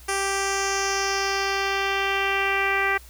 10% pulse tone with low-pass filter sweep, 392 Hz, G4, in tune, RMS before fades -24 dBFS, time 0.08-2.98 s, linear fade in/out 10 ms, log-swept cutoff 9200 to 2100 Hz, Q 2.6, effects added 60 Hz sine -45 dBFS peak until 3.09 s + white hiss -50 dBFS RMS until 3.09 s

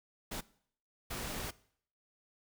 pink noise bursts at uneven times, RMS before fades -40 dBFS, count 2, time 0.31-0.41 / 1.1-1.51 s, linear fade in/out 10 ms, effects noise-tail reverb RT60 0.6 s tail -20 dB re dry

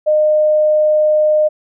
sine tone, 611 Hz, D#5, 32 cents flat, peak -9 dBFS, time 0.06-1.49 s, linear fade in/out 20 ms, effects none

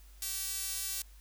sawtooth tone with high-pass filter, 385.8 Hz, G4, 28 cents flat, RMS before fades -37 dBFS, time 0.22-1.02 s, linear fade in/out 2 ms, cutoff 6600 Hz, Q 0.58, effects added 50 Hz sine -52 dBFS peak until 1.2 s + white hiss -63 dBFS RMS until 1.2 s

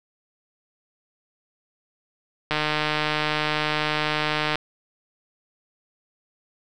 click train, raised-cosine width 0.3 ms, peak -7 dBFS, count 312, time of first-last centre 2.51-4.556 s, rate 152 Hz, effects none

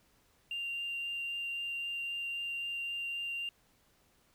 triangle tone with vibrato, 2782 Hz, F7, 7 cents flat, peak -32 dBFS, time 0.51-3.49 s, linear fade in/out 2 ms, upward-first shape triangle, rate 3.8 Hz, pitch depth 9 cents each way, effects tanh soft clip ceiling -32 dBFS + pink hiss -69 dBFS RMS until 4.34 s

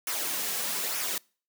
white noise with flanger, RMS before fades -31 dBFS, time 0.07-1.18 s, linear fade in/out 2 ms, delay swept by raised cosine 0.24 to 3.34 ms, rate 1.1 Hz, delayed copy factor -0.5, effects noise-tail reverb RT60 0.4 s tail -26 dB re dry + high-pass 200 Hz 12 dB/octave

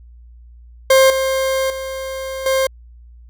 40% pulse tone with level steps, 530 Hz, C5, 22 cents sharp, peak -7 / -15 / -23 / -13 dBFS, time 0.9-2.67 s, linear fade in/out 5 ms, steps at 1.1 / 1.7 / 2.46 s, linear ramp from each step 2 ms, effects added 59 Hz sine -39 dBFS peak until 3.29 s

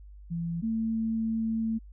sine tone pair in turn, 168.4 / 223.9 Hz, E3 / A3, +37 / +30 cents, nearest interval perfect fourth, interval 493 cents, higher second, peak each -29 / -26 dBFS, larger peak second, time 0.3-0.62 / 0.62-1.79 s, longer second, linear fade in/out 20 ms, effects added 50 Hz sine -45 dBFS peak until 1.92 s

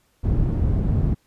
white low-pass noise, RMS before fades -20 dBFS, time 0.23-1.15 s, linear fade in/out 20 ms, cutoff 110 Hz, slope 12 dB/octave, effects pink hiss -64 dBFS RMS until 1.26 s + resampled to 32000 Hz

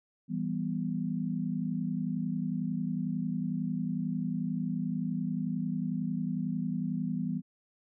sine chord, E minor, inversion none, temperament equal, 164.81 / 196 / 246.9 Hz, E3 / G3 / B3, 0 / 0 / 0 cents, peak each -34 dBFS, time 0.28-7.42 s, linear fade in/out 50 ms, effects none

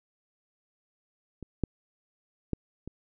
clicks, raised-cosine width 3 ms, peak -27 / -13 / -15 / -26 dBFS, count 4, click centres 1.427 / 1.637 / 2.533 / 2.876 s, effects none

